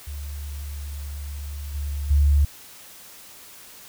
sine tone with level steps, 71.9 Hz, D2, 36 cents flat, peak -30 / -25 / -14 dBFS, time 0.07-2.45 s, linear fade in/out 5 ms, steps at 1.74 / 2.1 s, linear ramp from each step 10 ms, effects white hiss -45 dBFS RMS until 3.88 s

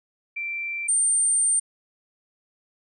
sine tone pair in turn, 2349 / 8869 Hz, D7 / C#9, 0 / 0 cents, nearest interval octave + major seventh, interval 2300 cents, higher second, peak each -27 / -18 dBFS, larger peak second, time 0.36-0.88 / 0.88-1.6 s, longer second, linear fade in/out 10 ms, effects none

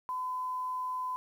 sine tone with quantisation, 1013 Hz, B5, 44 cents sharp, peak -32 dBFS, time 0.09-1.16 s, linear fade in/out 0 ms, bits 10, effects none

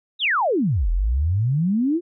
sine exponential two-way sweep, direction down then up, 3951 to 39.46 to 359.8 Hz, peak -17 dBFS, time 0.19-2.01 s, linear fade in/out 50 ms, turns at 0.9 s, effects none

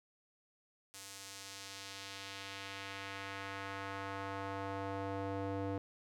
square tone with band-pass filter sweep, 98 Hz, G2, in tune, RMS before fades -43 dBFS, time 0.94-5.78 s, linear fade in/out 0 ms, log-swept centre 8100 to 450 Hz, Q 0.96, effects none

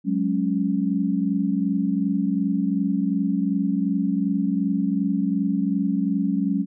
sine chord, F# suspended second, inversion none, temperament equal, 185 / 207.7 / 277.2 Hz, F#3 / G#3 / C#4, 0 / 0 / 0 cents, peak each -24 dBFS, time 0.04-6.66 s, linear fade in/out 50 ms, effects none

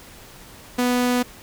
sawtooth tone, 246.9 Hz, B3, in tune, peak -14 dBFS, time 0.78-1.23 s, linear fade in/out 10 ms, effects pink hiss -44 dBFS RMS until 1.42 s

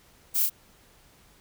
violet noise with echo, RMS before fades -25 dBFS, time 0.34-0.47 s, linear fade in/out 20 ms, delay 30 ms, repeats 1, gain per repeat -3 dB, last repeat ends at 0.5 s, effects pink hiss -58 dBFS RMS until 1.4 s

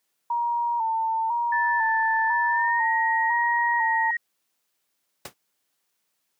sine tone with vibrato, 921 Hz, A#5, 21 cents flat, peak -22 dBFS, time 0.3-4.11 s, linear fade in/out 5 ms, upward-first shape square, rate 1 Hz, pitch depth 47 cents each way
sine tone with pitch glide, 1760 to 1886.3 Hz, A6 to A#6, 0 to +20 cents, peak -23 dBFS, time 1.52-4.17 s, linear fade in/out 5 ms, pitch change +120 cents, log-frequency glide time 2.47-2.87 s
pink noise with exponential decay, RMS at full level -30 dBFS, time 5.25-5.34 s, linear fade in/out 5 ms, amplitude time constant 19 ms
effects white hiss -75 dBFS RMS until 6.39 s + high-pass 150 Hz 12 dB/octave

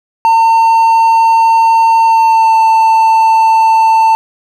triangle tone with pitch glide, 906 to 892.5 Hz, A#5 to A5, -50 to +24 cents, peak -3 dBFS, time 0.25-4.15 s, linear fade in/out 0 ms, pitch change -26 cents, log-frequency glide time 2-2.59 s, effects none

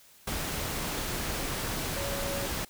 sine tone in noise, 558 Hz, C#5, 11 cents sharp, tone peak -35 dBFS, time 1.96-2.46 s, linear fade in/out 5 ms, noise pink, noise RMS -33 dBFS, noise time 0.27-2.65 s, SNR -5 dB, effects white hiss -57 dBFS RMS until 2.69 s

